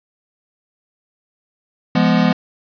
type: chord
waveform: square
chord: F diminished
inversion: none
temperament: equal with one note detuned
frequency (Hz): 171.61 / 207.7 / 246.9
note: F3 / Ab3 / Cb4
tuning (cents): -30 / 0 / 0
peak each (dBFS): -17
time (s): 1.95-2.33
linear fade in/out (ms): 5
effects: resampled to 11025 Hz + 8-bit